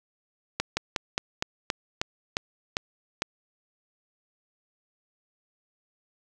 slowing click train, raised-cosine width 0.2 ms, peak -8 dBFS, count 10, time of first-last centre 0.6-3.221 s, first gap 170 ms, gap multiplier 1.13, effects none

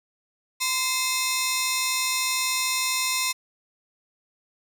10% pulse ring-modulated tone, 1559 Hz, G6, 10 cents flat, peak -11 dBFS, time 0.6-3.33 s, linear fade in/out 20 ms, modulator 533 Hz, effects none

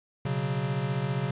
square chord, B suspended second, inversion none, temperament equal, 123.47 / 138.59 / 185 Hz, B2 / C#3 / F#3, 0 / 0 / 0 cents, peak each -33 / -30 / -35 dBFS, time 0.25-1.31 s, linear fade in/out 5 ms, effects resampled to 8000 Hz + 9-bit

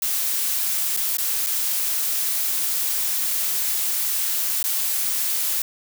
blue noise with dropouts, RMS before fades -23 dBFS, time 0.02-5.62 s, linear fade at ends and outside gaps 2 ms, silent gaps 0.966-0.972 / 1.171-1.183 / 1.464-1.468 / 4.628-4.64 s, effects none

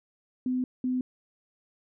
sine tone bursts at uneven times, 253.7 Hz, B3, 47 cents sharp, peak -25 dBFS, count 2, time 0.46-0.64 / 0.84-1.01 s, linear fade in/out 2 ms, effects none

